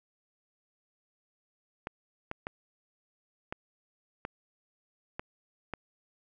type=clicks; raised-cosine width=0.5 ms; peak=-20 dBFS; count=7; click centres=1.871 / 2.314 / 2.469 / 3.525 / 4.251 / 5.195 / 5.737 s; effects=none